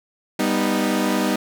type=chord; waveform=sawtooth; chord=G augmented; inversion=none; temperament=equal with one note detuned; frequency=197.93 / 246.9 / 311.1 Hz; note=G3 / B3 / D#4; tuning=+17 / 0 / 0 cents; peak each=-19 dBFS; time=0.39-1.36 s; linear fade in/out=5 ms; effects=none

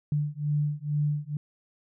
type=beating tone pair; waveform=sine; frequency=146.83 / 149.03 Hz; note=D3 / D3; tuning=0 / +26 cents; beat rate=2.2 Hz; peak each=-28 dBFS; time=0.12-1.37 s; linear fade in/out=2 ms; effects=none

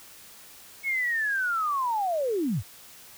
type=linear sweep; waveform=sine; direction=down; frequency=2217 to 73.4 Hz; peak=-24 dBFS; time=0.83-2.63 s; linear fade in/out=50 ms; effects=white hiss -49 dBFS RMS until 3.17 s

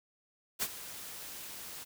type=noise with ADSR envelope; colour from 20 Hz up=white; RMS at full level=-31 dBFS; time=0.59-1.85 s; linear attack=35 ms; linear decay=48 ms; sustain=-14 dB; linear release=25 ms; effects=none

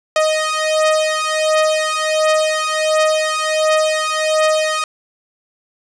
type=beating tone pair; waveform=sawtooth; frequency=622.3 / 623.7 Hz; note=D#5 / D#5; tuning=0 / +4 cents; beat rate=1.4 Hz; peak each=-13 dBFS; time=0.16-4.84 s; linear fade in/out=2 ms; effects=resampled to 22050 Hz + 8-bit

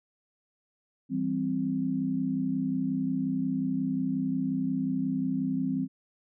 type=chord; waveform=sine; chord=C major; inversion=first; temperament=equal; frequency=164.81 / 196 / 261.6 Hz; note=E3 / G3 / C4; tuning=0 / 0 / 0 cents; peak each=-34 / -32 / -28 dBFS; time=1.09-5.88 s; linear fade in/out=50 ms; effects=none

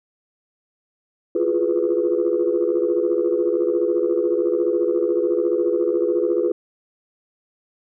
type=tone cluster; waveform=sine; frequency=341.4 / 355.5 / 416.7 / 494.2 Hz; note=F4 / F4 / G#4 / B4; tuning=-39 / +31 / +6 / +1 cents; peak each=-22 dBFS; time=1.35-6.52 s; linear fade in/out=5 ms; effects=tanh soft clip ceiling -9 dBFS

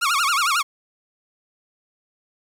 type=tone with vibrato; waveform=sawtooth; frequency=1244.5 Hz; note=D#6; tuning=in tune; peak=-14 dBFS; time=0.01-0.63 s; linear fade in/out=20 ms; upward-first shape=sine; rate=11 Hz; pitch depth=240 cents each way; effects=low-pass 12000 Hz 12 dB/octave + 8-bit

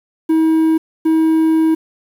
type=tone pair in turn; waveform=triangle; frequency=320 / 320 Hz; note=D#4 / D#4; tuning=+49 / +49 cents; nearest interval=unison; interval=0 cents; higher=neither; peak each=-8 dBFS; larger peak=neither; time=0.29-0.78 / 1.05-1.75 s; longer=second; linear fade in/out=10 ms; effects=7-bit

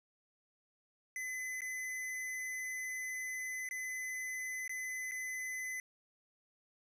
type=tone with dropouts; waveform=square; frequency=2023 Hz; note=B6; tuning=41 cents sharp; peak=-39 dBFS; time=1.16-5.8 s; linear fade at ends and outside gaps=1 ms; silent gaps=1.607-1.618 / 3.689-3.71 / 4.678-4.694 / 5.112-5.118 s; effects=resampled to 32000 Hz

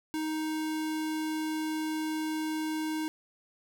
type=tone; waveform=square; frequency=312.5 Hz; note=D#4; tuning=8 cents sharp; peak=-31 dBFS; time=0.14-3.08 s; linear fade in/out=0 ms; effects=none

